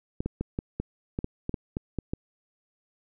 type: clicks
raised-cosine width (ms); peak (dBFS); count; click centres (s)
3; -16; 12; 0.205 / 0.26 / 0.41 / 0.589 / 0.8 / 1.189 / 1.244 / 1.494 / 1.542 / 1.769 / 1.987 / 2.135
effects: none